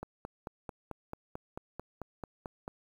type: click train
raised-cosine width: 1 ms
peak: -25 dBFS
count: 13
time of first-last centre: 0.03-2.679 s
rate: 4.53 Hz
effects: 9-bit